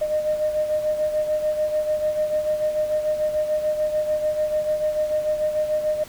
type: beating tone pair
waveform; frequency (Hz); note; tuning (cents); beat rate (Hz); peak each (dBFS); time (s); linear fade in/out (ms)
sine; 610 / 616.8; D#5 / D#5; -34 / -15; 6.8; -20 / -27; 0.01-6.04; 10
effects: tanh soft clip ceiling -13 dBFS + pink hiss -43 dBFS RMS until 6.08 s